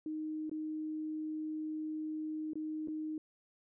sine tone with dropouts, 310.4 Hz, D#4, 4 cents flat, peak -36 dBFS, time 0.06-3.18 s, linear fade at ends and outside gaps 2 ms, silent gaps 0.496-0.514 / 2.534-2.555 / 2.875-2.883 s, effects none

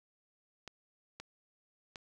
clicks, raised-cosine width 0.2 ms, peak -27 dBFS, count 3, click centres 0.677 / 1.2 / 1.958 s, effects 10-bit

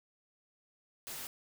white noise, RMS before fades -43 dBFS, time 1.07-1.27 s, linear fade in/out 0 ms, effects none

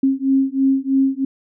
sine beating tone pair, 267.5 / 270.6 Hz, C4 / C#4, +38 / -42 cents, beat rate 3.1 Hz, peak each -17 dBFS, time 0.03-1.25 s, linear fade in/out 5 ms, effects none

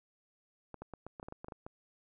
clicks, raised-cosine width 1 ms, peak -30 dBFS, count 12, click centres 0.743 / 0.82 / 0.937 / 1.066 / 1.198 / 1.229 / 1.285 / 1.324 / 1.445 / 1.484 / 1.522 / 1.665 s, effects none

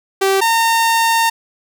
sawtooth tone pair in turn, 388 / 913.8 Hz, G4 / A#5, -18 / -35 cents, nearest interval octave + minor third, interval 1483 cents, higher second, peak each -8 / -8 dBFS, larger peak neither, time 0.21-0.41 / 0.41-1.3 s, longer second, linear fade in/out 10 ms, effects none

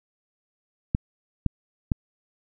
clicks, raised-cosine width 5 ms, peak -9 dBFS, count 3, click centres 0.949 / 1.463 / 1.918 s, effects none

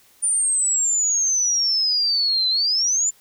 sine exponential two-way sweep, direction down then up, 9330 to 4010 to 7280 Hz, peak -17 dBFS, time 0.22-3.11 s, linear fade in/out 20 ms, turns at 2.49 s, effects white hiss -55 dBFS RMS until 3.2 s

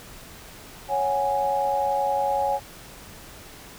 sine chord, C# suspended fourth, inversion none, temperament equal, 554.4 / 740 / 830.6 Hz, C#5 / F#5 / G#5, 0 / 0 / 0 cents, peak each -26 / -29 / -23 dBFS, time 0.88-2.6 s, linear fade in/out 50 ms, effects pink hiss -44 dBFS RMS until 3.78 s

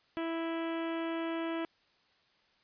harmonic tone with a mistuned harmonic, 329.6 Hz, E4, in tune, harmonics 1 / 2 / 3 / 4 / 5 / 6 / 7 / 8 / 9 / 10, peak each -34 / -40 / -44 / -46 / -48 / -50 / -51 / -52 / -53 / -54 dBFS, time 0.17-1.65 s, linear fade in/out 0 ms, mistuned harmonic 7, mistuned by +17 cents, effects white hiss -69 dBFS RMS until 2.63 s + resampled to 11025 Hz

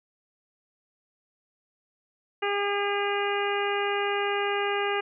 harmonic tone, 405 Hz, G#4, 43 cents flat, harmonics 1 / 2 / 3 / 4 / 5 / 6 / 7, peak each -28 / -31 / -33 / -34 / -35 / -36 / -36 dBFS, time 2.42-5.01 s, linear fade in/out 10 ms, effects none

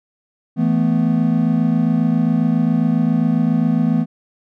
triangle chord, E suspended fourth, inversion none, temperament just, 164.81 / 219.8 / 247.2 Hz, E3 / A3 / B3, 0 / -2 / +2 cents, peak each -16 dBFS, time 0.56-4.06 s, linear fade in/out 50 ms, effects none

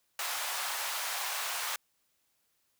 pink high-pass noise, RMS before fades -35 dBFS, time 0.19-1.76 s, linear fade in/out 2 ms, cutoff 770 Hz, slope 24 dB/octave, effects white hiss -75 dBFS RMS until 2.79 s

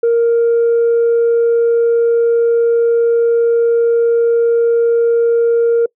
sine tone, 466.2 Hz, A#4, in tune, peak -7 dBFS, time 0.03-5.86 s, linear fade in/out 5 ms, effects noise-tail reverb RT60 0.1 s tail -25 dB re dry + tanh soft clip ceiling -7 dBFS

